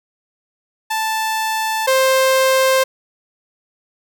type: tone pair in turn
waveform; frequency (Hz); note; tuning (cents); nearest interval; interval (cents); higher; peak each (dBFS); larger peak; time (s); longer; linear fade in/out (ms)
sawtooth; 880 / 526.3; A5 / C5; 0 / +10; major sixth; 890; first; -14 / -8; second; 0.9-1.87 / 1.87-2.84; neither; 10
effects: none